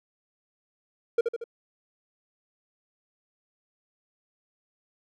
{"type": "tone with echo", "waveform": "triangle", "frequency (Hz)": 466.4, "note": "A#4", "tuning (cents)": 1, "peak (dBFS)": -16, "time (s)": [1.18, 1.21], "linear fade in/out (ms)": 5, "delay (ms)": 77, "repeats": 3, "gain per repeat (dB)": -5, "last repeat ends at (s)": 1.441, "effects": []}